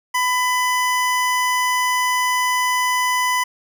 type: tone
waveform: 25% pulse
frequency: 1000 Hz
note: B5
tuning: 21 cents sharp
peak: -13 dBFS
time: 0.14-3.44 s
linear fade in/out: 10 ms
effects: none